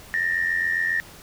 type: tone pair together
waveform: sine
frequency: 1784 / 1871.4 Hz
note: A6 / A#6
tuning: +23 / +6 cents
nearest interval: minor second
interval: 83 cents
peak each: -23 dBFS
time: 0.14-1 s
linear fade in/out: 0 ms
effects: tanh soft clip ceiling -13 dBFS + pink hiss -45 dBFS RMS until 1.22 s